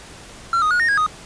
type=tone with pitch steps; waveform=triangle; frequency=1362 / 1245 / 1447 / 1848 / 1641 / 1246 Hz; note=F6 / D#6 / F#6 / A#6 / G#6 / D#6; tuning=-44 / +1 / -39 / -16 / -21 / +2 cents; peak=-13 dBFS; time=0.53-1.064 s; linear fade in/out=2 ms; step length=89 ms; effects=pink hiss -40 dBFS RMS until 1.25 s + resampled to 22050 Hz